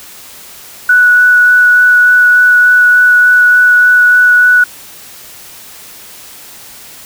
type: tone with vibrato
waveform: sine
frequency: 1475 Hz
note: F#6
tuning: 6 cents flat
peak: -3 dBFS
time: 0.89-4.64 s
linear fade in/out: 5 ms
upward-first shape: sine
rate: 3.4 Hz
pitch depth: 8 cents each way
effects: white hiss -33 dBFS RMS until 7.05 s